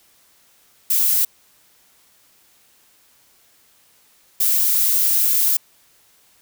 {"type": "noise bursts at uneven times", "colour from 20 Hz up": "violet", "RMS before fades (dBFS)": -17, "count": 2, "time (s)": [[0.9, 1.25], [4.4, 5.57]], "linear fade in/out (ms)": 5, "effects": ["white hiss -56 dBFS RMS until 6.41 s"]}